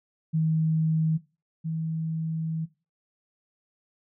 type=tone pair in turn; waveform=sine; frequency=159.1 / 160.86 Hz; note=D#3 / E3; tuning=+39 / -42 cents; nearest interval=unison; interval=19 cents; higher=second; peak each=-21 / -27 dBFS; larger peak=first; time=0.33-1.18 / 1.64-2.66 s; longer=second; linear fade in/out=20 ms; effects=noise-tail reverb RT60 0.3 s tail -18 dB re dry